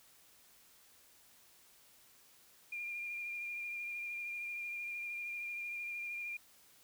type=tone with vibrato; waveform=sine; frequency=2405 Hz; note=D7; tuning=41 cents sharp; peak=-39 dBFS; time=2.72-6.37 s; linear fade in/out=5 ms; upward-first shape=triangle; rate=13 Hz; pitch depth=25 cents each way; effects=white hiss -64 dBFS RMS until 6.83 s